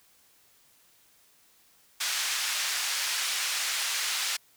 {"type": "band-pass noise", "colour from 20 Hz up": "white", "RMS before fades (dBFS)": -30, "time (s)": [2, 4.37], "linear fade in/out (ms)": 10, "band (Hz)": [1300, 6400], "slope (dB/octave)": 12, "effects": ["white hiss -62 dBFS RMS until 4.56 s"]}